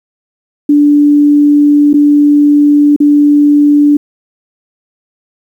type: tone with dropouts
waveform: sine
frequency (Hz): 292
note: D4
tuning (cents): -10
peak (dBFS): -3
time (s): 0.69-3.97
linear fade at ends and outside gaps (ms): 5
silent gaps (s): 1.932-1.94 / 2.963-3.002
effects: 7-bit